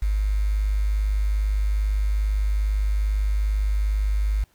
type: tone with quantisation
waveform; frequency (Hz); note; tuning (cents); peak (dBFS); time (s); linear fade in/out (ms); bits
sine; 51.2; G#1; -24; -19; 0.02-4.44; 5; 7
effects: pink hiss -63 dBFS RMS until 4.54 s